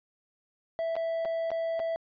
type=tone with dropouts; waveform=triangle; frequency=659 Hz; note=E5; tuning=1 cent flat; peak=-26 dBFS; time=0.79-1.96 s; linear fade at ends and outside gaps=0 ms; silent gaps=0.955-0.965 / 1.25-1.255 / 1.505-1.516 / 1.794-1.8 s; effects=resampled to 11025 Hz